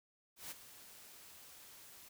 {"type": "noise with ADSR envelope", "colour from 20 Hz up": "white", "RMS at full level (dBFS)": -45, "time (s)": [0.36, 2.09], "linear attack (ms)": 150, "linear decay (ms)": 21, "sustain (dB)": -12, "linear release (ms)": 11, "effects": []}